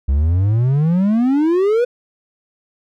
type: exponential sweep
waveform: triangle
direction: up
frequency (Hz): 65.2 to 500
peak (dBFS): -10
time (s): 0.08-1.85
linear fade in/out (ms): 10
effects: none